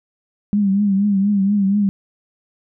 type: tone with vibrato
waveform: sine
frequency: 200 Hz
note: G3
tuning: 35 cents sharp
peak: -13 dBFS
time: 0.53-1.89 s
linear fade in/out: 0 ms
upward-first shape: triangle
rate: 4.2 Hz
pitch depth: 84 cents each way
effects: none